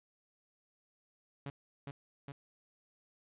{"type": "tone with echo", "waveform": "sawtooth", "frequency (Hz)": 140.2, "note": "C#3", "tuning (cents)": 20, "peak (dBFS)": -36, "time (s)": [1.46, 1.5], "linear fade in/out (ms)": 2, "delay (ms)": 410, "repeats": 2, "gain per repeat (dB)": -2, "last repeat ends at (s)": 2.32, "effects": ["resampled to 8000 Hz", "12-bit"]}